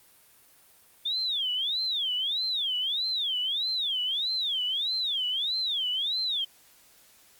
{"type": "tone with vibrato", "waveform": "sine", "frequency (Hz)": 3487, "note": "A7", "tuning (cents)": -16, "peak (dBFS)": -26, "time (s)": [1.05, 6.45], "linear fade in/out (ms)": 10, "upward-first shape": "sine", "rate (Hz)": 1.6, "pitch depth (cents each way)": 290, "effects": ["white hiss -58 dBFS RMS until 7.39 s", "Opus 32 kbps"]}